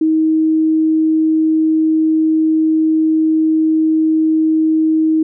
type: tone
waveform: sine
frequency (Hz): 316.3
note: D#4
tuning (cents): +29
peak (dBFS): -10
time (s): 0.01-5.23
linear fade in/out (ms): 5
effects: none